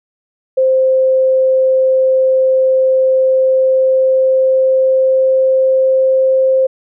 sine tone with pitch glide, 523 to 526 Hz, C5 to C5, -1 to +9 cents, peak -8 dBFS, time 0.57-6.67 s, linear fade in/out 10 ms, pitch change +10 cents, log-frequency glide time 3.11-6.38 s, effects none

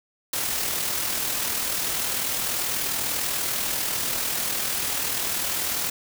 white noise with amplitude modulation, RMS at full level -25 dBFS, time 0.33-5.9 s, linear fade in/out 5 ms, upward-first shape sine, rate 40.3 Hz, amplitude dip 35%, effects none

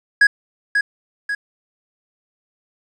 triangle tone with echo, 1661.2 Hz, G#6, in tune, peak -6 dBFS, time 0.21-0.27 s, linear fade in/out 5 ms, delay 540 ms, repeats 2, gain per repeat -6 dB, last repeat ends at 1.35 s, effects resampled to 24000 Hz + 8-bit

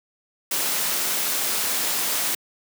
white noise, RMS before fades -24 dBFS, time 0.51-2.35 s, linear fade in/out 5 ms, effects high-pass 200 Hz 12 dB/octave

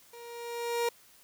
30% pulse tone with level ramp, 471.8 Hz, A#4, 21 cents sharp, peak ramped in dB -44 to -23 dBFS, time 0.13-0.89 s, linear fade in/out 5 ms, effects white hiss -59 dBFS RMS until 1.23 s

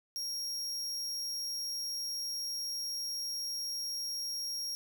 40% pulse tone, 5588 Hz, F8, in tune, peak -34 dBFS, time 0.16-4.75 s, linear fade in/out 0 ms, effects none

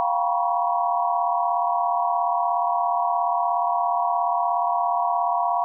sine tone cluster, 702 / 781 / 957 / 994 / 1115 Hz, F5 / G5 / A#5 / B5 / C#6, +9 / -7 / +45 / +11 / +10 cents, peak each -23 / -28 / -25 / -30 / -28 dBFS, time 0-5.64 s, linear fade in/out 0 ms, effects none

